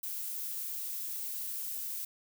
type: noise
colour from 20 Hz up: violet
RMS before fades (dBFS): -38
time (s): 0.03-2.05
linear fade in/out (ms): 5
effects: none